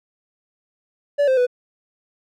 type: tone with pitch steps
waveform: triangle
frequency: 575 / 522 / 495 Hz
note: D5 / C5 / B4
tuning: -37 / -4 / +4 cents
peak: -12 dBFS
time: 1.18-1.468 s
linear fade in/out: 20 ms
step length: 96 ms
effects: none